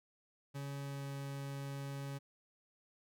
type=tone with pitch glide; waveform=40% pulse; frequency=140 to 139.03 Hz; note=C#3 to C#3; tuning=+18 to +5 cents; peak=-40 dBFS; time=0.54-2.19 s; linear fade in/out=20 ms; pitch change=-13 cents; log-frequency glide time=0.79-1.06 s; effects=none